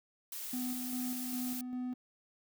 blue noise, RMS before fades -42 dBFS, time 0.32-1.61 s, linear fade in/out 2 ms
triangle tone with tremolo, 250.5 Hz, B3, 25 cents sharp, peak -33 dBFS, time 0.53-1.94 s, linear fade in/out 5 ms, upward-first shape square, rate 2.5 Hz, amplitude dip 35%
effects none

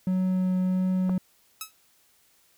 triangle tone with vibrato, 185 Hz, F#3, in tune, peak -20 dBFS, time 0.07-1.18 s, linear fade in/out 2 ms, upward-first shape triangle, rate 1.5 Hz, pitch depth 8 cents each way
click, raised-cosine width 1 ms, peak -19 dBFS, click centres 1.095 s
5% pulse tone with exponential decay, 1292 Hz, E6, 35 cents flat, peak -18 dBFS, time 1.61-1.73 s, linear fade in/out 2 ms, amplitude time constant 26 ms
effects white hiss -63 dBFS RMS until 2.57 s

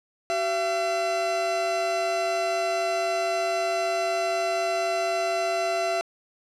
40% pulse tone pair together, 380 / 676.1 Hz, F#4 / E5, +46 / +44 cents, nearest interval minor seventh, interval 998 cents, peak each -31 / -23 dBFS, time 0.3-6.01 s, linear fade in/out 0 ms, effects low-pass 7000 Hz 12 dB/octave + 10-bit

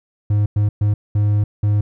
triangle tone bursts at uneven times, 103.83 Hz, G#2, in tune, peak -11 dBFS, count 5, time 0.3-0.46 / 0.56-0.69 / 0.81-0.94 / 1.15-1.44 / 1.63-1.81 s, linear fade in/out 5 ms, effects none

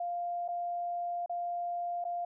sine tone with dropouts, 698.5 Hz, F5, in tune, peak -32 dBFS, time 0-2.25 s, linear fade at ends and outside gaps 5 ms, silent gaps 0.48-0.486 / 1.261-1.295 / 2.042-2.05 s, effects none

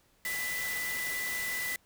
sine tone in noise, 1988 Hz, B6, 11 cents sharp, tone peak -33 dBFS, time 0.25-1.76 s, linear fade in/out 2 ms, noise white, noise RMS -38 dBFS, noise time 0.25-1.76 s, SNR +2 dB, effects pink hiss -67 dBFS RMS until 1.85 s

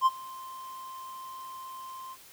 triangle tone with ADSR envelope, 1046.5 Hz, C6, in tune, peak -15 dBFS, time 0.01-2.17 s, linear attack 52 ms, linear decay 33 ms, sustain -23 dB, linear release 51 ms, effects white hiss -53 dBFS RMS until 2.32 s

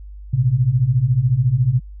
sine beating tone pair, 116.54 / 130.54 Hz, A#2 / C3, 0 / -4 cents, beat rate 14 Hz, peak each -18 / -15 dBFS, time 0.33-1.8 s, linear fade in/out 10 ms, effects added 50 Hz sine -33 dBFS peak until 2 s

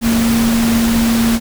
sine tone in noise, 230 Hz, A#3, 23 cents flat, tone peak -11 dBFS, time 0.01-1.4 s, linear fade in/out 50 ms, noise pink, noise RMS -20 dBFS, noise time 0.01-1.4 s, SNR +6 dB, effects none

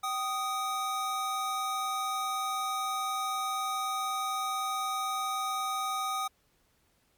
square tone pair together, 771.3 / 1242 Hz, G5 / D#6, -28 / -3 cents, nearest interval minor sixth, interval 825 cents, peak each -36 / -32 dBFS, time 0.03-6.28 s, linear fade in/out 10 ms, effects pink hiss -70 dBFS RMS until 7.17 s + MP3 96 kbps

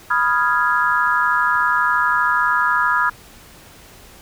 sine chord, F half-diminished seventh, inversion second, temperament equal, 987.8 / 1244.5 / 1396.9 / 1661.2 Hz, Cb6 / Eb6 / F6 / Ab6, 0 / 0 / 0 / 0 cents, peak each -20 dBFS, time 0.1-3.1 s, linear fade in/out 10 ms, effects pink hiss -44 dBFS RMS until 4.21 s

